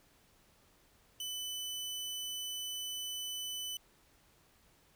sawtooth tone, 3000 Hz, F#7, 23 cents sharp, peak -35 dBFS, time 1.2-3.77 s, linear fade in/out 2 ms, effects pink hiss -67 dBFS RMS until 4.95 s

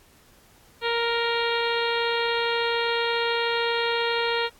harmonic tone, 467.1 Hz, A#4, 3 cents sharp, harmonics 1 / 2 / 3 / 4 / 5 / 6 / 7 / 8 / 9, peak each -26 / -29 / -31 / -32 / -33 / -34 / -34 / -35 / -36 dBFS, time 0.81-4.5 s, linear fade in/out 50 ms, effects pink hiss -56 dBFS RMS until 4.59 s + AAC 64 kbps

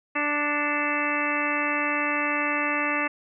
harmonic tone with a mistuned harmonic, 293.7 Hz, D4, in tune, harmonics 1 / 2 / 3 / 4 / 5 / 6 / 7 / 8 / 9, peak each -31 / -33 / -34 / -30 / -35 / -31 / -30 / -36 / -30 dBFS, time 0.15-3.08 s, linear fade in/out 10 ms, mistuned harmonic 8, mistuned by -68 cents, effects none

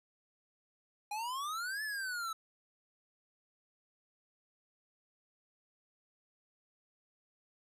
square exponential two-way sweep, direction up then down, 813 to 1760 to 1298 Hz, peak -37 dBFS, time 1.11-2.33 s, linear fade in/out 5 ms, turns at 1.83 s, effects resampled to 32000 Hz

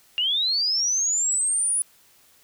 sine linear sweep, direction up, 2784 to 9956 Hz, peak -20 dBFS, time 0.18-1.82 s, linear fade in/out 0 ms, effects white hiss -57 dBFS RMS until 2.43 s

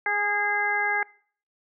harmonic tone with a mistuned harmonic, 412.9 Hz, G#4, 10 cents flat, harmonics 1 / 2 / 3 / 4 / 5, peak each -36 / -28 / -36 / -26 / -27 dBFS, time 0.06-1.03 s, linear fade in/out 2 ms, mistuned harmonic 4, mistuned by -18 cents, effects noise-tail reverb RT60 0.5 s tail -22 dB re dry

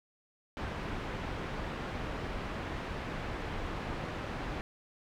pink low-pass noise, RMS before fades -38 dBFS, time 0.57-4.61 s, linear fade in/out 0 ms, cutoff 2300 Hz, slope 12 dB/octave, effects none

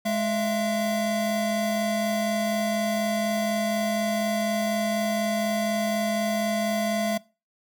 square tone pair together, 210.1 / 674.4 Hz, G#3 / E5, +20 / +39 cents, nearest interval octave + minor sixth, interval 2019 cents, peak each -27 dBFS, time 0.05-7.18 s, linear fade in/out 10 ms, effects noise-tail reverb RT60 0.3 s tail -21 dB re dry

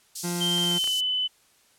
pink high-pass noise, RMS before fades -33 dBFS, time 0.15-1.01 s, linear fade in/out 10 ms, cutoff 5000 Hz, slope 24 dB/octave
30% pulse tone, 174.61 Hz, F3, in tune, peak -25 dBFS, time 0.23-0.79 s, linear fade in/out 20 ms
sine tone with pitch glide, 3140 to 3012 Hz, G7 to F#7, +2 to +30 cents, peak -23 dBFS, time 0.4-1.28 s, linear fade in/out 20 ms, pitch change -72 cents, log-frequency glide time 0.62-0.93 s
clicks, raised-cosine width 0.3 ms, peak -23 dBFS, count 5, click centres 0.582 / 0.641 / 0.714 / 0.842 / 0.875 s
effects white hiss -61 dBFS RMS until 1.78 s + low-pass 11000 Hz 12 dB/octave

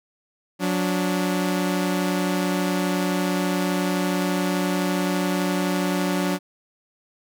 sawtooth tone pair together, 182.4 / 289.5 Hz, F#3 / D4, -24 / -25 cents, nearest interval minor sixth, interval 799 cents, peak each -19 / -21 dBFS, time 0.59-6.39 s, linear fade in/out 50 ms, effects none

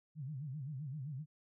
sine tone with vibrato, 141.2 Hz, C#3, 32 cents sharp, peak -40 dBFS, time 0.15-1.26 s, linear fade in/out 50 ms, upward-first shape sine, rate 7.7 Hz, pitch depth 190 cents each way, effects none

